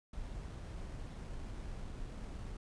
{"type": "noise with sample-and-hold", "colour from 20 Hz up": "brown", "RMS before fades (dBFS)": -44, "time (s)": [0.13, 2.57], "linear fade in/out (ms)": 5, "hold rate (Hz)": 7350, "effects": ["resampled to 22050 Hz"]}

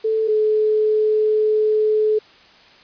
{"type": "tone pair in turn", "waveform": "sine", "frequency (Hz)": [440, 429.7], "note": ["A4", "A4"], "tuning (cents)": [0, -41], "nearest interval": "unison", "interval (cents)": 41, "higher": "first", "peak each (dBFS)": [-16, -14], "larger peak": "second", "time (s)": [[0.04, 0.28], [0.28, 2.19]], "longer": "second", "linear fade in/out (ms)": 10, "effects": ["white hiss -48 dBFS RMS until 2.83 s", "resampled to 11025 Hz"]}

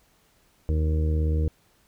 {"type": "harmonic tone", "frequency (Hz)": 77.78, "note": "D#2", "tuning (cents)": 0, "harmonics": [1, 2, 3, 4, 5, 6, 7], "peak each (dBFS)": [-21, -31, -41, -35, -45, -35, -48], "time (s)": [0.69, 1.48], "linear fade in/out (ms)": 0, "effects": ["pink hiss -63 dBFS RMS until 1.87 s"]}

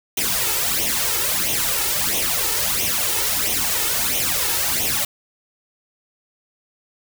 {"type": "noise with flanger", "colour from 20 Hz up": "white", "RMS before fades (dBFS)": -21, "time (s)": [0.17, 5.05], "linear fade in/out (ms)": 5, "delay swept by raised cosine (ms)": [0.32, 2.32], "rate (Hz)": 1.5, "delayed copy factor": 0.7, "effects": []}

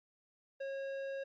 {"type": "tone with tanh clipping", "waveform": "sine", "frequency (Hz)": 545, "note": "C#5", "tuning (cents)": -29, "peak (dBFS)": -40, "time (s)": [0.6, 1.24], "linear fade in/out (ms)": 10, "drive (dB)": 12, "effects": ["Opus 48 kbps"]}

